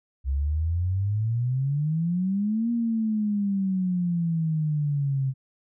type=exponential two-way sweep; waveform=sine; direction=up then down; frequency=65.41 to 237.2 to 131.5 Hz; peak=-22 dBFS; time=0.24-5.34 s; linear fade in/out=50 ms; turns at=2.71 s; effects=none